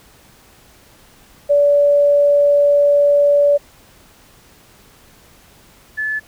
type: tone pair in turn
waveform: sine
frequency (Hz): 576 / 1730.9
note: D5 / A6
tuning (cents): -34 / -29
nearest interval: octave + perfect fifth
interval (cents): 1905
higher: second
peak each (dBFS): -9 / -18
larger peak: first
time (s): 1.49-3.58 / 5.97-6.2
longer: first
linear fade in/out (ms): 20
effects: pink hiss -48 dBFS RMS until 6.27 s